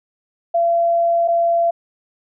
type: tone pair in turn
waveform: sine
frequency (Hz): 680 / 680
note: F5 / F5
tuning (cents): -46 / -46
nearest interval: unison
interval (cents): 0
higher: neither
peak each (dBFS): -13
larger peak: neither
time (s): 0.54-1.28 / 1.28-1.71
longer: first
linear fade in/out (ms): 10
effects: none